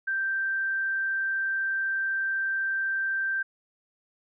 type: tone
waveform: sine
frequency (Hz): 1568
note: G6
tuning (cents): 0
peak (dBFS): -25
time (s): 0.07-3.43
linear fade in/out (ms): 10
effects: none